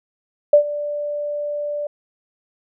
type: tone with ADSR envelope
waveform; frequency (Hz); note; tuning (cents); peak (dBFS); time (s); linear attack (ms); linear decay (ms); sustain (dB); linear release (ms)
sine; 587.3; D5; 0; -5; 0.53-1.87; 5; 94; -17; 4
effects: none